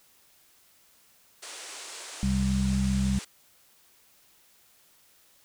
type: band-pass noise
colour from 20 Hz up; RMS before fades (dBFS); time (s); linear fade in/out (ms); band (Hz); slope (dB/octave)
white; -42; 1.42-3.25; 10; 310 to 9300; 48
type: harmonic tone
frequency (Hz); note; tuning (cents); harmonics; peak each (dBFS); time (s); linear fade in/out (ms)
65.41; C2; 0; 1 / 2 / 3; -28 / -31 / -25; 2.23-3.19; 0
effects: white hiss -61 dBFS RMS until 5.44 s